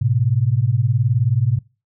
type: beating tone pair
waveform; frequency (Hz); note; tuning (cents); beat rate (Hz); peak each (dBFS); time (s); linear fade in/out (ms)
sine; 108.9 / 127.9; A2 / C3; -17 / -39; 19; -17; 0.01-1.59; 10
effects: noise-tail reverb RT60 0.3 s tail -23 dB re dry